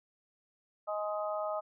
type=harmonic tone; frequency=208.9 Hz; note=G#3; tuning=10 cents sharp; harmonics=3 / 4 / 5 / 6; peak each=-34 / -40 / -45 / -39 dBFS; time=0.87-1.61 s; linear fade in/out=20 ms; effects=none